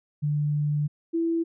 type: tone pair in turn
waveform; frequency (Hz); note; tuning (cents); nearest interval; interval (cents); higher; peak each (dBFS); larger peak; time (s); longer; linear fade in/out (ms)
sine; 147.9 / 332; D3 / E4; +13 / +12; octave + major second; 1399; second; -22; neither; 0.22-0.88 / 1.13-1.44; first; 20
effects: none